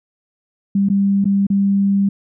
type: tone with dropouts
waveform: sine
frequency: 198.1 Hz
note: G3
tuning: 18 cents sharp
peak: -12 dBFS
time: 0.75-2.09 s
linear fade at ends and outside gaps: 5 ms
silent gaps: 0.888-0.899 / 1.244-1.254 / 1.468-1.501 s
effects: none